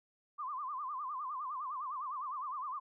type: tone with vibrato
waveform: sine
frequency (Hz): 1108.7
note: C#6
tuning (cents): 0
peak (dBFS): -37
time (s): 0.38-2.8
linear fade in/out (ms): 20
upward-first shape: sine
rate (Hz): 9.8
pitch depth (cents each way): 170
effects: none